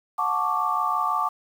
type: chord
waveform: sine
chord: D major seventh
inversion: first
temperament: equal with one note detuned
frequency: 729.8 / 880 / 1108.7 / 1174.7 Hz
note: F#5 / A5 / C#6 / D6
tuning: -24 / 0 / 0 / 0 cents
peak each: -30 / -28 / -28 / -24 dBFS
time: 0.18-1.29 s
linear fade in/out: 10 ms
effects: 8-bit